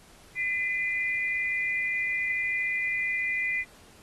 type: tone pair together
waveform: sine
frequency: 2023 / 2410 Hz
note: B6 / D7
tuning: +41 / +44 cents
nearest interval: minor third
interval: 303 cents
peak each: -27 / -31 dBFS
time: 0.35-3.65 s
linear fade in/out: 50 ms
effects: pink hiss -55 dBFS RMS until 4.02 s + AAC 32 kbps